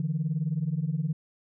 sine beating tone pair, 146.83 / 165.83 Hz, D3 / E3, 0 / +11 cents, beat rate 19 Hz, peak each -28 dBFS, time 0-1.13 s, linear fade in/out 2 ms, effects tanh soft clip ceiling -19 dBFS

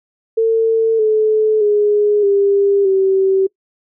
sine tone with pitch steps, 449.7 / 432.4 / 415.7 / 399.7 / 384.3 Hz, A4 / A4 / G#4 / G4 / G4, +38 / -30 / +2 / +34 / -34 cents, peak -10 dBFS, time 0.37-3.47 s, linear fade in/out 10 ms, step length 620 ms, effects noise-tail reverb RT60 0.1 s tail -23 dB re dry

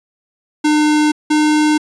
square tone pair in turn, 302.2 / 303.7 Hz, D4 / D#4, +50 / -42 cents, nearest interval unison, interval 8 cents, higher second, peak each -11 dBFS, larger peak neither, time 0.64-1.12 / 1.3-1.78 s, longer neither, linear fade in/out 10 ms, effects resampled to 22050 Hz

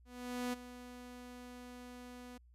sawtooth tone with ADSR envelope, 246.9 Hz, B3, in tune, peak -31 dBFS, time 0.05-2.38 s, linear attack 480 ms, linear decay 17 ms, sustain -14 dB, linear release 9 ms, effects added 60 Hz sine -60 dBFS peak until 2.54 s + resampled to 32000 Hz

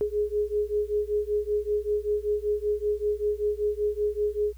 sine beating tone pair, 415.3 / 420.5 Hz, G#4 / G#4, 0 / +22 cents, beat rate 5.2 Hz, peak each -27 / -27 dBFS, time 0.01-4.53 s, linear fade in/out 0 ms, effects added 60 Hz sine -42 dBFS peak until 4.57 s + white hiss -63 dBFS RMS until 4.57 s

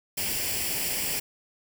white noise with comb filter, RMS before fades -29 dBFS, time 0.17-1.2 s, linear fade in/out 10 ms, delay 0.39 ms, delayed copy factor +0.65, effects none

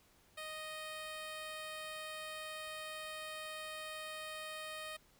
10% pulse tone, 622 Hz, D#5, 1 cent flat, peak -35 dBFS, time 0.37-4.97 s, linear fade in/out 10 ms, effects pink hiss -68 dBFS RMS until 5.19 s

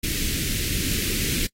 pink band-stop noise, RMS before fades -25 dBFS, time 0.03-1.47 s, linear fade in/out 10 ms, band 370 to 2000 Hz, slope 24 dB/octave, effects noise-tail reverb RT60 0.1 s tail -26 dB re dry + AAC 48 kbps

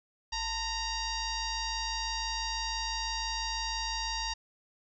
sine tone with frequency modulation, 2794 Hz, F7, in tune, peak -31 dBFS, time 0.32-4.34 s, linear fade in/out 10 ms, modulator 949 Hz, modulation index 3.1, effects none

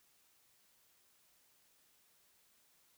silence, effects white hiss -71 dBFS RMS until 2.97 s

